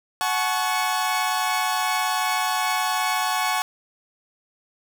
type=chord; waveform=sawtooth; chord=F# minor; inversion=none; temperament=equal with one note detuned; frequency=740 / 858.9 / 1108.7 Hz; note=F#5 / A5 / C#6; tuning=0 / -42 / 0 cents; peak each=-22 dBFS; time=0.21-3.62 s; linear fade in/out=0 ms; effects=none